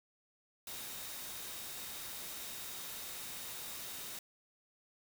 sine tone in noise, 3729 Hz, A#7, in tune, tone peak -55 dBFS, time 0.67-4.19 s, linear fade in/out 2 ms, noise white, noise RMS -45 dBFS, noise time 0.67-4.19 s, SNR -13 dB, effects none

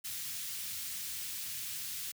white band-stop noise, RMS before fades -40 dBFS, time 0.04-2.12 s, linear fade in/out 10 ms, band 140 to 2200 Hz, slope 12 dB/octave, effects high-pass 80 Hz 12 dB/octave

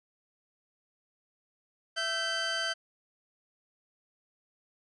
20% pulse tone pair together, 664 / 1549.4 Hz, E5 / G6, +12 / -21 cents, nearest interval octave + minor third, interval 1467 cents, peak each -31 / -26 dBFS, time 1.96-2.74 s, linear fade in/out 20 ms, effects resampled to 22050 Hz

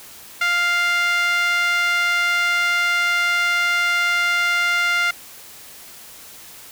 5% pulse tone with band-pass filter, 699 Hz, F5, 1 cent sharp, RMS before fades -19 dBFS, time 0.41-5.11 s, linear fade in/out 5 ms, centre 1700 Hz, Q 6.6, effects white hiss -41 dBFS RMS until 6.71 s

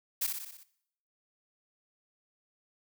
blue noise with echo, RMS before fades -30 dBFS, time 0.21-0.27 s, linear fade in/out 10 ms, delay 61 ms, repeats 6, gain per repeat -4 dB, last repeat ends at 0.636 s, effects noise-tail reverb RT60 0.7 s tail -18 dB re dry

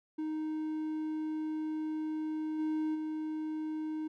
triangle tone with level steps, 311.1 Hz, D#4, in tune, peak -31 / -28 / -32 dBFS, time 0.18-4.08 s, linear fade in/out 10 ms, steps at 2.58 / 2.94 s, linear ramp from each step 20 ms, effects none

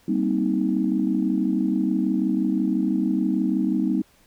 sine chord, C minor seventh, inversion second, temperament just, 196.22 / 235.5 / 261.6 / 314 Hz, G3 / Bb3 / C4 / Eb4, +2 / +18 / 0 / +16 cents, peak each -24 / -26 / -25 / -24 dBFS, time 0.08-4.02 s, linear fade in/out 5 ms, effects tanh soft clip ceiling -9 dBFS + pink hiss -58 dBFS RMS until 4.26 s

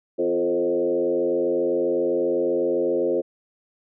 sine tone with frequency modulation, 436.5 Hz, A4, 14 cents flat, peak -19 dBFS, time 0.18-3.22 s, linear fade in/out 20 ms, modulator 87.7 Hz, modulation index 1.5, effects none

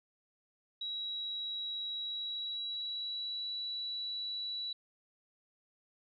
sine tone with pitch glide, 3874 to 3933 Hz, B7 to B7, -34 to -8 cents, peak -36 dBFS, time 0.81-4.73 s, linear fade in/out 5 ms, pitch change +26 cents, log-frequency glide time 1.94-3.52 s, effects none

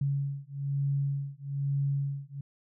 sine beating tone pair, 139.3 / 140.4 Hz, C#3 / C#3, +9 / +22 cents, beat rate 1.1 Hz, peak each -31 / -31 dBFS, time 0.01-2.41 s, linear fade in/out 5 ms, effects none

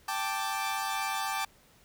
sawtooth chord, G suspended second, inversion none, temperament equal, 784 / 880 / 1174.7 Hz, G5 / A5 / D6, 0 / 0 / 0 cents, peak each -31 dBFS, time 0.08-1.45 s, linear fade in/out 5 ms, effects pink hiss -61 dBFS RMS until 1.84 s

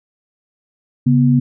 sine tone pair together, 137.64 / 244.6 Hz, C#3 / B3, -12 / -16 cents, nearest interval minor seventh, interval 996 cents, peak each -12 dBFS, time 1.06-1.4 s, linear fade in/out 10 ms, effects none

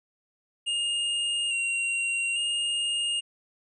square tone with pitch steps, 2835 / 2756 / 2837 Hz, F7 / F7 / F7, +25 / -24 / +27 cents, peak -26 dBFS, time 0.66-3.21 s, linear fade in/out 20 ms, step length 850 ms, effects resampled to 24000 Hz

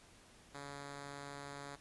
5% pulse tone, 141.6 Hz, C#3, 37 cents sharp, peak -35 dBFS, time 0.54-1.76 s, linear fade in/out 10 ms, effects pink hiss -62 dBFS RMS until 1.8 s + resampled to 24000 Hz

